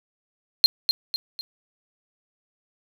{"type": "tone with echo", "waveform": "triangle", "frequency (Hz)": 4186, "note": "C8", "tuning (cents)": 0, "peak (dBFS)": -8, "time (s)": [0.64, 0.66], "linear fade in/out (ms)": 0, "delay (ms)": 250, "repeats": 3, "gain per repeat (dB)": -7, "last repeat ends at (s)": 1.41, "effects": []}